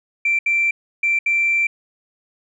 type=tone bursts at uneven times; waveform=sine; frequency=2349 Hz; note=D7; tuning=in tune; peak=-14 dBFS; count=4; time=0.25-0.39 / 0.46-0.71 / 1.03-1.19 / 1.26-1.67 s; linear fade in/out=5 ms; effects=tanh soft clip ceiling -10 dBFS